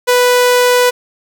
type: tone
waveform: sawtooth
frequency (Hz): 493.9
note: B4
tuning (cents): 0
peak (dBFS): -4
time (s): 0.07-0.91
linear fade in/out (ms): 20
effects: none

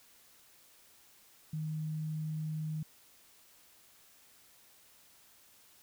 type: tone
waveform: sine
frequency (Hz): 155.56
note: D#3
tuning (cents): 0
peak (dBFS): -34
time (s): 1.53-2.83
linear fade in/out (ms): 5
effects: white hiss -62 dBFS RMS until 5.82 s

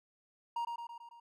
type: tone with echo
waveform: triangle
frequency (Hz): 939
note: A#5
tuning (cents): +12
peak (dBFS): -31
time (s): 0.56-0.65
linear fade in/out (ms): 5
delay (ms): 110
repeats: 5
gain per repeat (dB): -4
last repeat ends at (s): 1.2
effects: none

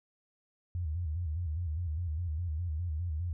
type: tone with vibrato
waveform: sine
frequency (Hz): 82.2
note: E2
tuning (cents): -4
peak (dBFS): -31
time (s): 0.75-3.33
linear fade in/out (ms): 0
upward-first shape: square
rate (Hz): 4.9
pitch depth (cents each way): 120
effects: none

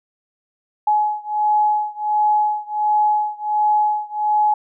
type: beating tone pair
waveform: sine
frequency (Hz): 844 / 845.4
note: G#5 / G#5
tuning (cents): +28 / +31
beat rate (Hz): 1.4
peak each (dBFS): -18 / -19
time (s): 0.87-4.54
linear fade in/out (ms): 5
effects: none

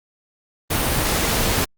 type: noise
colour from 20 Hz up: pink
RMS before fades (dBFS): -20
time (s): 0.7-1.65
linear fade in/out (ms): 10
effects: Opus 32 kbps

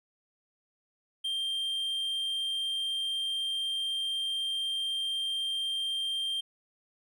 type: tone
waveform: triangle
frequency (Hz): 3174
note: G7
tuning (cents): +21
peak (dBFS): -28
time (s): 1.24-6.41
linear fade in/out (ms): 10
effects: none

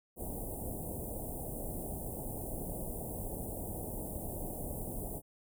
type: band-stop noise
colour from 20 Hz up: pink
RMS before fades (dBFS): -40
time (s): 0.16-5.22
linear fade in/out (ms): 50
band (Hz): 790 to 8900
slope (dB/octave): 48
effects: none

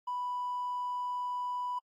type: tone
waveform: triangle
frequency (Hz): 987.8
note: B5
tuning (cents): 0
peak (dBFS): -29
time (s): 0.07-1.79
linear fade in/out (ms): 10
effects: tanh soft clip ceiling -29 dBFS + AAC 48 kbps

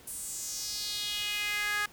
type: tone with high-pass filter sweep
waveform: sawtooth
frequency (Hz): 415.3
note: G#4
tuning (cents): 0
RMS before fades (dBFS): -34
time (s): 0.07-1.86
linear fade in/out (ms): 5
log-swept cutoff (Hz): 9900 to 1500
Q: 3.1
effects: pink hiss -55 dBFS RMS until 1.92 s

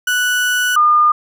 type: tone pair in turn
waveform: 35% pulse / sine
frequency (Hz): 1480 / 1212.8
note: F#6 / D#6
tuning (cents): 0 / -45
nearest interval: minor third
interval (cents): 345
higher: first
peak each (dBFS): -12 / -8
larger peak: second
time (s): 0.07-0.76 / 0.76-1.12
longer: first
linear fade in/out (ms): 5
effects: none

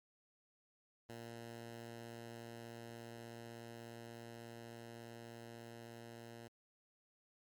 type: tone with level ramp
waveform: 10% pulse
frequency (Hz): 116.54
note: A#2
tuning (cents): 0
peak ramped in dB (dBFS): -40 to -43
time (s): 1.09-6.48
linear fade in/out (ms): 5
effects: MP3 96 kbps

